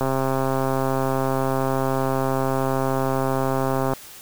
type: click train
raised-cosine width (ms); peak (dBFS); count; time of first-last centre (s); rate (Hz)
1; -9; 523; 0.01-3.935; 133
effects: white hiss -42 dBFS RMS until 4.21 s